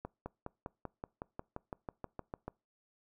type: accelerating click train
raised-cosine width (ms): 1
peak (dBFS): -26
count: 15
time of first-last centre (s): 0.05-2.48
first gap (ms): 210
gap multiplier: 0.97
effects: noise-tail reverb RT60 0.3 s tail -25 dB re dry